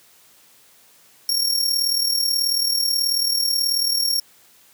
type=tone with amplitude modulation; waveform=sawtooth; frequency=5530 Hz; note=F8; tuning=18 cents flat; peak=-13 dBFS; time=1.29-4.2 s; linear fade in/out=2 ms; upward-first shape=sine; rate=38.4 Hz; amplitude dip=60%; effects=white hiss -53 dBFS RMS until 4.73 s + high-pass 80 Hz 12 dB/octave